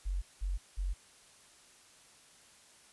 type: tone bursts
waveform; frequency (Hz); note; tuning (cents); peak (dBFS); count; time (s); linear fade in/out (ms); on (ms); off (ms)
sine; 46.25; F#1; 0; -31; 3; 0.05-0.94; 20; 170; 190
effects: white hiss -60 dBFS RMS until 2.92 s + resampled to 24000 Hz